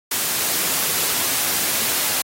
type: noise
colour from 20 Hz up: white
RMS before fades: -21 dBFS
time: 0.11-2.22 s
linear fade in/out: 5 ms
effects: high-pass 100 Hz 12 dB/octave + AAC 48 kbps